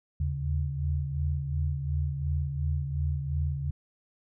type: tone cluster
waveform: sine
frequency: 78.3 / 81.1 / 139.2 Hz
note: D#2 / E2 / C#3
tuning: +11 / -28 / +8 cents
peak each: -30 / -33 / -31 dBFS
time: 0.2-3.71 s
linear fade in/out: 5 ms
effects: none